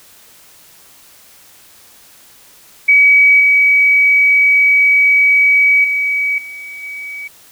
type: tone with level steps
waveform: sine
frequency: 2272 Hz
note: C#7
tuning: 42 cents sharp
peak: -5 / -7 / -13 / -27 / -24 dBFS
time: 2.88-7.28 s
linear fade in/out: 10 ms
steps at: 3.4 / 5.84 / 6.38 / 6.83 s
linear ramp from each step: 2 ms
effects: white hiss -44 dBFS RMS until 7.51 s